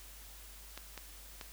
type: clicks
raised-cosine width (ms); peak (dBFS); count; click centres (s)
0.2; -26; 3; 0.776 / 0.977 / 1.412
effects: added 50 Hz sine -53 dBFS peak until 1.52 s + white hiss -54 dBFS RMS until 1.52 s